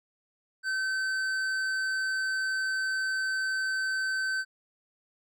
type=tone with hard clipping; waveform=sine; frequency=1537 Hz; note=G6; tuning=35 cents flat; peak=-29 dBFS; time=0.63-4.45 s; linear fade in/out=50 ms; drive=9 dB; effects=none